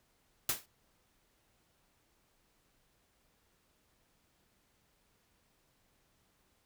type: noise with exponential decay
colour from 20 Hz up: white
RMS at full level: -28 dBFS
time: 0.49-0.66 s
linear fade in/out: 2 ms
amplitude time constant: 36 ms
effects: pink hiss -73 dBFS RMS until 6.65 s